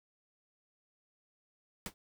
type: noise with exponential decay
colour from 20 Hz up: pink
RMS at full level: -35 dBFS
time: 1.86-1.94 s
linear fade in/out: 1 ms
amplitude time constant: 16 ms
effects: none